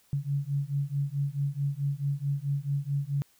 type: beating tone pair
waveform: sine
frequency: 138.9 / 143.5 Hz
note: C#3 / D3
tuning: +4 / -40 cents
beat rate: 4.6 Hz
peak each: -30 dBFS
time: 0.13-3.22 s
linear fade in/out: 0 ms
effects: white hiss -64 dBFS RMS until 3.39 s